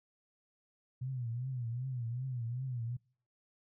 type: tone with vibrato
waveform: sine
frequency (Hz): 123.4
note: B2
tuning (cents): -1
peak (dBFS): -35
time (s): 1.01-2.97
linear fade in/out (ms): 10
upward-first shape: triangle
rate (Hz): 2.6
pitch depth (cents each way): 150
effects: noise-tail reverb RT60 0.5 s tail -25 dB re dry